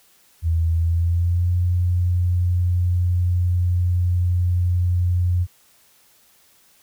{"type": "tone with pitch glide", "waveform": "sine", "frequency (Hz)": [82.41, 88.84], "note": ["E2", "F2"], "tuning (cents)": [0, 30], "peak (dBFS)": -16, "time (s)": [0.42, 5.47], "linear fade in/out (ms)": 50, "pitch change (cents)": 130, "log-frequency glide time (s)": [0.72, 1.54], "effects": ["white hiss -56 dBFS RMS until 6.82 s"]}